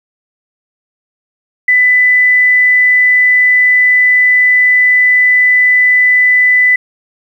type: tone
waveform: sine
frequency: 1996 Hz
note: B6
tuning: 18 cents sharp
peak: -5 dBFS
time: 1.68-6.76 s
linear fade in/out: 5 ms
effects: 7-bit